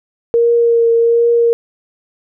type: tone with vibrato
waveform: sine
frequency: 466.2 Hz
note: A#4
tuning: in tune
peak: -8 dBFS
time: 0.34-1.53 s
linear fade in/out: 0 ms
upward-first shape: triangle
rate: 1.3 Hz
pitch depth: 19 cents each way
effects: none